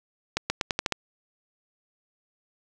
accelerating click train, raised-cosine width 0.2 ms, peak -7 dBFS, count 7, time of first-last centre 0.37-0.923 s, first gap 130 ms, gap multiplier 0.86, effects none

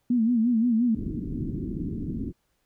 sine tone with vibrato, 233.1 Hz, A#3, in tune, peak -19 dBFS, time 0.1-0.95 s, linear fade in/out 5 ms, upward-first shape sine, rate 5.7 Hz, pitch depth 110 cents each way
white low-pass noise, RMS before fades -31 dBFS, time 0.94-2.33 s, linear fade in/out 50 ms, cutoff 330 Hz, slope 48 dB/octave
effects pink hiss -73 dBFS RMS until 2.65 s

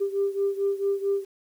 sine beating tone pair, 395.5 / 400 Hz, G4 / G4, +15 / +35 cents, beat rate 4.5 Hz, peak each -24 / -27 dBFS, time 0-1.25 s, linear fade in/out 20 ms, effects tanh soft clip ceiling -16 dBFS + 9-bit

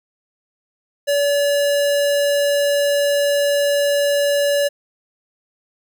square tone with notch filter, 572 Hz, D5, 46 cents flat, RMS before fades -17 dBFS, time 1.07-4.69 s, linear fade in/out 20 ms, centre 1200 Hz, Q 1.7, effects none

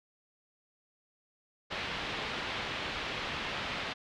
white low-pass noise, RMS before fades -37 dBFS, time 1.7-3.94 s, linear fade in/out 20 ms, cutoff 3500 Hz, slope 24 dB/octave, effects none

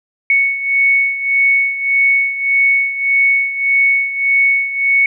sine beating tone pair, 2217 / 2218.7 Hz, C#7 / C#7, 0 / +1 cents, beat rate 1.7 Hz, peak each -12 / -17 dBFS, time 0.3-5.06 s, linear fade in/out 2 ms, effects none

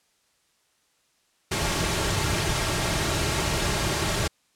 pink noise with comb filter, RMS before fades -25 dBFS, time 1.51-4.28 s, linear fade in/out 10 ms, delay 4 ms, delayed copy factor -0.5, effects white hiss -67 dBFS RMS until 4.55 s + low-pass 9000 Hz 12 dB/octave

